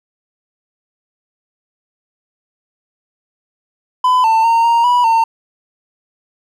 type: tone with pitch steps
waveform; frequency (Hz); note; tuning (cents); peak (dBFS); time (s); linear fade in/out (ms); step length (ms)
triangle; 1007 / 894 / 919 / 931 / 978 / 908; B5 / A5 / A#5 / A#5 / B5 / A#5; +33 / +27 / -25 / -2 / -17 / -46; -7; 4.04-5.24; 5; 200
effects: none